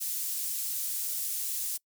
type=high-pass noise; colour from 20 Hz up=pink; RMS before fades=-33 dBFS; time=0-1.78 s; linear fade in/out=20 ms; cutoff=9000 Hz; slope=12 dB/octave; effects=noise-tail reverb RT60 0.1 s tail -24 dB re dry